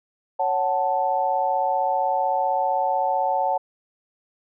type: chord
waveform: sine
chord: F# minor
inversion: second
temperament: equal with one note detuned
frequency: 554.4 / 744.3 / 880 Hz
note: C#5 / F#5 / A5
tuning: 0 / +10 / 0 cents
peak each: -26 / -23 / -23 dBFS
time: 0.39-3.58 s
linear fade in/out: 10 ms
effects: none